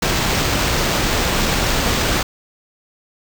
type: noise with sample-and-hold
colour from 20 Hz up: pink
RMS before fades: -18 dBFS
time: 0.02-2.23 s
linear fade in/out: 5 ms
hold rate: 11025 Hz
effects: none